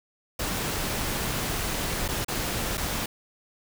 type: noise with dropouts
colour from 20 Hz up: pink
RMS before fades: -29 dBFS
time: 0.39-3.06 s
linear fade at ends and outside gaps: 5 ms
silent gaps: 2.08-2.086 / 2.247-2.282 / 2.773-2.777 s
effects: none